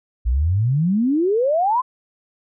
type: exponential sweep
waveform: sine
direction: up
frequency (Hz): 55 to 1056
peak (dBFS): -15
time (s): 0.25-1.82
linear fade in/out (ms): 20
effects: none